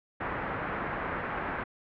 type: low-pass noise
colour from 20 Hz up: white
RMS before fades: -34 dBFS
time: 0.2-1.64 s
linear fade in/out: 10 ms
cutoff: 1800 Hz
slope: 24 dB/octave
effects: low-pass 3000 Hz 12 dB/octave